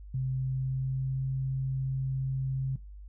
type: tone with pitch glide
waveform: sine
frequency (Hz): 130.81 to 132.87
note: C3 to C3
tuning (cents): 0 to +27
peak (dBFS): -28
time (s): 0.14-2.76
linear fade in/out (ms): 5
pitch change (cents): +27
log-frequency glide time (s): 0.31-1.26
effects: noise-tail reverb RT60 0.2 s tail -19 dB re dry + added 50 Hz sine -43 dBFS peak until 3.08 s